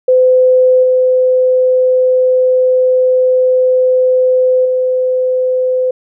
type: tone with level steps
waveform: sine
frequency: 510 Hz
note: C5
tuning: 44 cents flat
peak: -5 / -7 / -10 dBFS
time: 0.08-5.91 s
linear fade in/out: 5 ms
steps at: 0.83 / 4.65 s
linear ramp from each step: 5 ms
effects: none